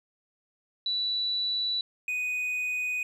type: tone pair in turn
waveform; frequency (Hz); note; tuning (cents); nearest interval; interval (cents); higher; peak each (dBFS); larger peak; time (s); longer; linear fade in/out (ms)
sine / triangle; 3951 / 2489; B7 / D#7; 0 / 0; minor sixth; 800; first; -26; neither; 0.86-1.81 / 2.08-3.03; neither; 2
effects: none